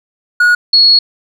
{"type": "tone pair in turn", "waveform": ["triangle", "sine"], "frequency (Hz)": [1451, 4341], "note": ["F#6", "C#8"], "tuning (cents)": [-34, -37], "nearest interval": "octave + perfect fifth", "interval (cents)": 1897, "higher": "second", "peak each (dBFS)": -4, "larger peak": "neither", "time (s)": [[0.4, 0.55], [0.73, 0.99]], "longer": "second", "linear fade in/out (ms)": 5, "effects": []}